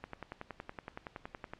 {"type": "click train", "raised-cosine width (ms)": 0.5, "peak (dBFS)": -26, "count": 17, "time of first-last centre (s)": [0.04, 1.535], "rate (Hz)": 10.7, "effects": ["pink hiss -63 dBFS RMS until 1.59 s", "low-pass 4000 Hz 12 dB/octave"]}